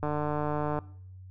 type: click train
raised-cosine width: 1 ms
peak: -17 dBFS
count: 114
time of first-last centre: 0.03-0.788 s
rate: 149 Hz
effects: noise-tail reverb RT60 0.6 s tail -21 dB re dry + added 93 Hz sine -44 dBFS peak until 1.3 s